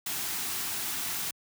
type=band-stop noise; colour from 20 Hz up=white; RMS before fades=-33 dBFS; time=0.06-1.31 s; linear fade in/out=5 ms; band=430 to 640 Hz; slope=96 dB/octave; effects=high-pass 80 Hz 12 dB/octave